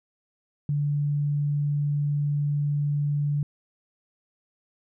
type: tone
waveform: sine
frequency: 145.5 Hz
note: D3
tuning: 16 cents flat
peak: -22 dBFS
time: 0.69-3.43 s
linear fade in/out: 2 ms
effects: none